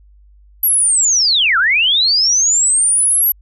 sine linear two-way sweep, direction down then up, 11840 to 1304 to 11840 Hz, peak -10 dBFS, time 0.63-3.32 s, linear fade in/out 5 ms, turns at 1.58 s, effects added 50 Hz sine -43 dBFS peak until 3.41 s

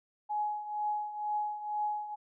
sine tone with tremolo, 840 Hz, G#5, 19 cents sharp, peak -28 dBFS, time 0.29-2.16 s, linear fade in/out 20 ms, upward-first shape triangle, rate 2.1 Hz, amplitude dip 75%, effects none

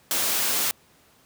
white high-pass noise, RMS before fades -24 dBFS, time 0.11-0.71 s, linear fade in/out 0 ms, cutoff 150 Hz, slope 12 dB/octave, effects pink hiss -58 dBFS RMS until 1.25 s + high-pass 80 Hz 12 dB/octave

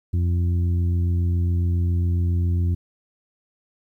harmonic tone, 87.3 Hz, F2, in tune, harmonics 1 / 2 / 3 / 4, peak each -18 / -31 / -36 / -39 dBFS, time 0.13-2.75 s, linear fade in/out 10 ms, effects 10-bit

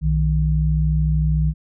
sine tone pair together, 61.8 / 155.23 Hz, B1 / D#3, +2 / -4 cents, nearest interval octave + major third, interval 1594 cents, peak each -18 dBFS, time 0.01-1.54 s, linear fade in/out 50 ms, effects none

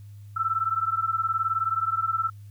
sine beating tone pair, 1318.5 / 1337.5 Hz, E6 / E6, 0 / +25 cents, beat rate 19 Hz, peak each -26 dBFS, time 0.36-2.3 s, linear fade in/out 10 ms, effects added 102 Hz sine -41 dBFS peak until 2.5 s + white hiss -65 dBFS RMS until 2.5 s

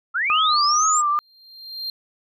sine linear sweep, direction up, 1275 to 7690 Hz, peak -19 dBFS, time 0.14-1.02 s, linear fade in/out 20 ms
sine tone with vibrato, 1221 Hz, D#6, 33 cents flat, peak -17 dBFS, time 0.3-1.19 s, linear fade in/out 0 ms, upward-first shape triangle, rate 2.2 Hz, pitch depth 81 cents each way
triangle tone with exponential growth, 4186 Hz, C8, in tune, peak -23 dBFS, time 1.07-1.9 s, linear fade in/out 2 ms, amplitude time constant 180 ms
effects none

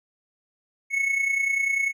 triangle tone with amplitude modulation, 2200 Hz, C#7, 14 cents flat, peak -17 dBFS, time 0.9-1.93 s, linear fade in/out 50 ms, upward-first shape sine, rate 30.1 Hz, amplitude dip 60%, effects none

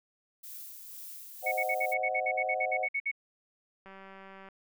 violet noise with tremolo, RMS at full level -44 dBFS, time 0.43-1.94 s, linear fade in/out 10 ms, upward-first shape sine, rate 2 Hz, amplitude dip 35%
sine chord, C diminished, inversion none, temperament equal, 523.3 / 622.3 / 740 Hz, C5 / Eb5 / Gb5, 0 / 0 / 0 cents, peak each -36 / -35 / -32 dBFS, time 1.42-2.88 s, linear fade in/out 50 ms
sine tone bursts, 2217 Hz, C#7, in tune, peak -28 dBFS, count 15, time 1.46-3.115 s, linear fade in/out 10 ms, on 59 ms, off 55 ms
click train, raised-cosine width 0.5 ms, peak -35 dBFS, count 122, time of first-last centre 3.86-4.487 s, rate 193 Hz
effects none

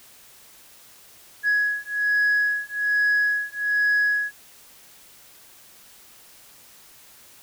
sine beating tone pair, 1673 / 1674.2 Hz, G#6 / G#6, +12 / +13 cents, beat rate 1.2 Hz, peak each -21 dBFS, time 1.43-4.32 s, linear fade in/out 50 ms, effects tanh soft clip ceiling -15 dBFS + white hiss -50 dBFS RMS until 7.42 s

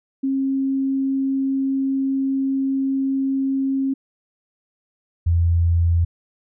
sine tone pair in turn, 269.5 / 84.89 Hz, C#4 / F2, -49 / -49 cents, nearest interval octave + minor sixth, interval 2000 cents, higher first, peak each -18 / -14 dBFS, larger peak second, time 0.23-3.94 / 5.26-6.05 s, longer first, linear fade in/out 10 ms, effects none

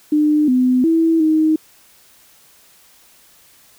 sine tone with pitch steps, 301 / 253.3 / 326.9 / 313.3 Hz, D4 / B3 / E4 / D#4, +43 / +44 / -14 / +12 cents, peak -11 dBFS, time 0.12-1.56 s, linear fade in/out 5 ms, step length 360 ms, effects white hiss -50 dBFS RMS until 3.78 s

